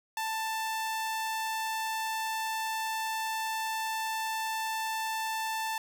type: tone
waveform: sawtooth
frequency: 885 Hz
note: A5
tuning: 10 cents sharp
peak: -27 dBFS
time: 0.17-5.78 s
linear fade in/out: 2 ms
effects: 9-bit